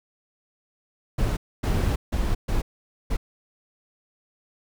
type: noise bursts at uneven times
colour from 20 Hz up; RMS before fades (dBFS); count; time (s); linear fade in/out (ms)
brown; -23; 5; 1.18-1.37 / 1.63-1.96 / 2.12-2.35 / 2.48-2.62 / 3.1-3.17; 10
effects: none